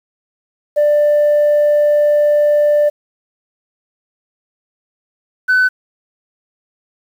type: tone pair in turn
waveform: sine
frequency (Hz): 591 / 1507.4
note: D5 / F#6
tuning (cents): +11 / +32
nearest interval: octave + major third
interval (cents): 1621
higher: second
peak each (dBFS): -7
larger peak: neither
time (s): 0.76-2.9 / 5.48-5.69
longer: first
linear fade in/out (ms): 20
effects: tanh soft clip ceiling -7 dBFS + 7-bit